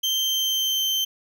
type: tone with pitch glide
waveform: 35% pulse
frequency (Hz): 3136 to 3111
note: G7 to G7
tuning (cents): 0 to -14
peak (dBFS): -19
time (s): 0.03-1.05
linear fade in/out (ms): 10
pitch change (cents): -14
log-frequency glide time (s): 0.21-0.82
effects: none